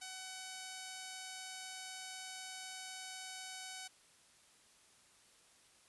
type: tone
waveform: 5% pulse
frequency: 752 Hz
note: F#5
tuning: 28 cents sharp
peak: -34 dBFS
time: 0.01-3.88 s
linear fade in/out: 10 ms
effects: white hiss -66 dBFS RMS until 5.88 s + resampled to 24000 Hz